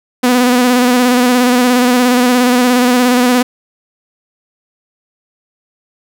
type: tone with vibrato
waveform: sawtooth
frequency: 248 Hz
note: B3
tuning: 7 cents sharp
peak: -4 dBFS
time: 0.23-3.43 s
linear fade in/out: 10 ms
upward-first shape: square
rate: 17 Hz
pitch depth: 30 cents each way
effects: none